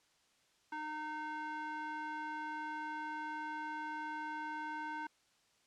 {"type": "tone with band-pass filter", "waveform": "square", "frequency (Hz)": 306.9, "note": "D#4", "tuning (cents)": -24, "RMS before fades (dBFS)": -42, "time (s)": [0.72, 5.07], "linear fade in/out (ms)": 5, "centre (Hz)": 1200, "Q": 8.3, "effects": ["white hiss -72 dBFS RMS until 5.66 s", "low-pass 7000 Hz 12 dB/octave"]}